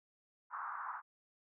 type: band-pass noise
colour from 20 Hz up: white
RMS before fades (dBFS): -43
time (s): 0.5-1.02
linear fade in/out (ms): 50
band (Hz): 910 to 1400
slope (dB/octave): 48
effects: none